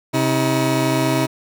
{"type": "tone pair together", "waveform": "20% pulse", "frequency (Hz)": [132.84, 320], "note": ["C3", "D#4"], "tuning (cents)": [27, 49], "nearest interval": "octave + minor third", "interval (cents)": 1522, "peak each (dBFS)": -14, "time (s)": [0.13, 1.27], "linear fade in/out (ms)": 20, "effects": []}